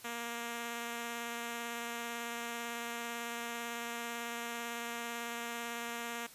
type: tone with vibrato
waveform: 5% pulse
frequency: 235 Hz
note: A#3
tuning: 14 cents sharp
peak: -27 dBFS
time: 0.04-6.27 s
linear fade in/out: 10 ms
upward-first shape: square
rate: 18 Hz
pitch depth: 8 cents each way
effects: white hiss -55 dBFS RMS until 6.34 s + resampled to 32000 Hz